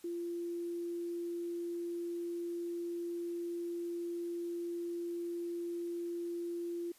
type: tone with quantisation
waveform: sine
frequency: 344 Hz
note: F4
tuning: 26 cents flat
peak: -36 dBFS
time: 0.04-6.92 s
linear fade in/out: 5 ms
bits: 11
effects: white hiss -63 dBFS RMS until 6.98 s + resampled to 32000 Hz